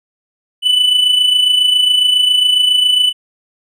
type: tone with amplitude modulation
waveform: triangle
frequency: 2987 Hz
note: F#7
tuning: 16 cents sharp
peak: -5 dBFS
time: 0.62-3.13 s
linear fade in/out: 50 ms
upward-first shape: sine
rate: 27.3 Hz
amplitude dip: 55%
effects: none